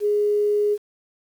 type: tone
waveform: sine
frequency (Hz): 415.3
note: G#4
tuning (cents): 0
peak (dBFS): -17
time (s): 0-0.78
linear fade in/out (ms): 50
effects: 8-bit